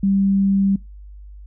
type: tone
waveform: sine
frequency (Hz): 196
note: G3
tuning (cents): 0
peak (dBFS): -14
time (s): 0.03-0.76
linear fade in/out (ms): 5
effects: noise-tail reverb RT60 0.2 s tail -22 dB re dry + added 50 Hz sine -36 dBFS peak until 1.46 s